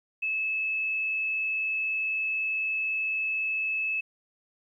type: tone with frequency modulation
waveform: sine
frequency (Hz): 2602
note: E7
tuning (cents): -23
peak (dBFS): -26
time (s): 0.22-4.01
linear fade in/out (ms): 10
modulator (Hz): 29.9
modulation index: 0.54
effects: 11-bit